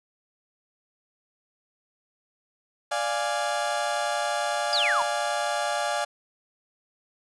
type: chord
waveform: 30% pulse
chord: D diminished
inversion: none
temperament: equal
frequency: 587.3 / 698.5 / 830.6 Hz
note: D5 / F5 / Ab5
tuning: 0 / 0 / 0 cents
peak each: -27 dBFS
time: 2.91-6.05 s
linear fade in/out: 10 ms
type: exponential sweep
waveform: sine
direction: down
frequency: 5100 to 883 Hz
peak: -22 dBFS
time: 4.73-5.02 s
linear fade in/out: 0 ms
effects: resampled to 24000 Hz + 9-bit